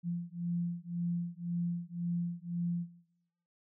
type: beating tone pair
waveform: sine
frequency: 171.8 / 173.7 Hz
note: F3 / F3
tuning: -28 / -9 cents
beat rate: 1.9 Hz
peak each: -37 / -36 dBFS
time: 0.03-2.87 s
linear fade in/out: 50 ms
effects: noise-tail reverb RT60 0.9 s tail -18 dB re dry